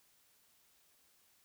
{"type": "silence", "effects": ["white hiss -70 dBFS RMS until 1.44 s"]}